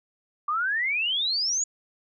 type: exponential sweep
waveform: sine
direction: up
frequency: 1158 to 6950 Hz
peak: -23 dBFS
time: 0.48-1.64 s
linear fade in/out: 5 ms
effects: none